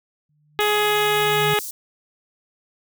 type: tone with exponential growth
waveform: sine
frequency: 149.9 Hz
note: D3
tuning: 36 cents sharp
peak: -23 dBFS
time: 0.29-1.54 s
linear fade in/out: 5 ms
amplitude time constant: 270 ms
type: harmonic tone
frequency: 418.9 Hz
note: G#4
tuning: 15 cents sharp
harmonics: 1 / 2 / 3 / 4 / 5 / 6 / 7 / 8 / 9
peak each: -21 / -24 / -26 / -27 / -28 / -29 / -29 / -30 / -31 dBFS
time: 0.59-1.59 s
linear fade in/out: 0 ms
type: high-pass noise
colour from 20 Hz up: white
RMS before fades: -32 dBFS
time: 0.6-1.71 s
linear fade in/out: 5 ms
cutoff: 5100 Hz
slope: 24 dB/octave
effects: none